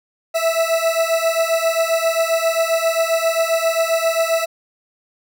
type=beating tone pair; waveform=40% pulse; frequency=654 / 661.5 Hz; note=E5 / E5; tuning=-14 / +6 cents; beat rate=7.5 Hz; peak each=-18 / -18 dBFS; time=0.34-4.46 s; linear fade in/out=20 ms; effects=none